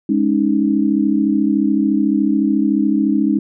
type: chord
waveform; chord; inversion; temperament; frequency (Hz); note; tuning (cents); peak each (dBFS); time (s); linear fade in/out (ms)
sine; Ab suspended fourth; none; equal; 207.7 / 277.2 / 311.1; Ab3 / Db4 / Eb4; 0 / 0 / 0; -17; 0.09-3.39; 5
effects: none